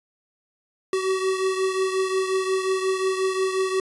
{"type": "beating tone pair", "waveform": "square", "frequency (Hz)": [378, 383.6], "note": ["F#4", "G4"], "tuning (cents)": [37, -37], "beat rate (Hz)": 5.6, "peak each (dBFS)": [-23, -29], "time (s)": [0.93, 3.8], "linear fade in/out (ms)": 2, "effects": ["resampled to 24000 Hz"]}